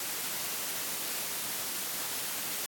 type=high-pass noise; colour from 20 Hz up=white; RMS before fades=-35 dBFS; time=0-2.66 s; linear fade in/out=2 ms; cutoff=130 Hz; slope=12 dB/octave; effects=AAC 64 kbps